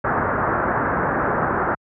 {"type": "low-pass noise", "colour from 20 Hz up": "white", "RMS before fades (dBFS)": -21, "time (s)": [0.04, 1.75], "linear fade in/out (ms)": 5, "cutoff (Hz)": 1600, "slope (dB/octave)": 48, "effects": ["high-pass 60 Hz 12 dB/octave"]}